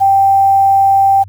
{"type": "tone with quantisation", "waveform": "sine", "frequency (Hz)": 784, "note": "G5", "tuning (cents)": 0, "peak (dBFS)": -6, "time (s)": [0, 1.24], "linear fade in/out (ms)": 20, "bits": 6, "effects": ["added 97 Hz sine -31 dBFS peak until 1.28 s"]}